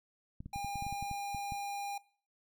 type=clicks; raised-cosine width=5 ms; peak=-31 dBFS; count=12; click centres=0.405 / 0.46 / 0.56 / 0.646 / 0.757 / 0.824 / 0.866 / 0.926 / 1.026 / 1.113 / 1.347 / 1.522 s
type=tone; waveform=square; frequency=806 Hz; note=G5; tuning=48 cents sharp; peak=-38 dBFS; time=0.53-1.98 s; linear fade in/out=5 ms
effects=noise-tail reverb RT60 0.5 s tail -22 dB re dry